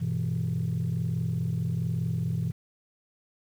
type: chord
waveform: sine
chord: E minor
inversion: first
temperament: just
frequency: 98.89 / 123.61 / 164.81 Hz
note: G2 / B2 / E3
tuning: +16 / +2 / 0 cents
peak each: -32 / -28 / -28 dBFS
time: 0-2.52 s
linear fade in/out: 20 ms
effects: tanh soft clip ceiling -21 dBFS + 9-bit